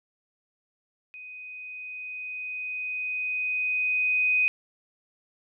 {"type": "tone with level ramp", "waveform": "sine", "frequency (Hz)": 2500, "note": "D#7", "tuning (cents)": 8, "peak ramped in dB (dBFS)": [-40, -19], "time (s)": [1.14, 4.48], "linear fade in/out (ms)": 0, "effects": []}